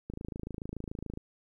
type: click train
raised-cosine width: 3 ms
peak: -25 dBFS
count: 30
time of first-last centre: 0.1-1.174 s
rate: 27 Hz
effects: 11-bit